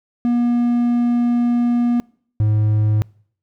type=tone pair in turn; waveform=triangle; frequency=239.8 / 106.82 Hz; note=A#3 / G#2; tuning=+49 / +49 cents; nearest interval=octave + major second; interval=1400 cents; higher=first; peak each=-12 / -11 dBFS; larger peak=second; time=0.25-2 / 2.4-3.02 s; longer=first; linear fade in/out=0 ms; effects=noise-tail reverb RT60 0.6 s tail -26 dB re dry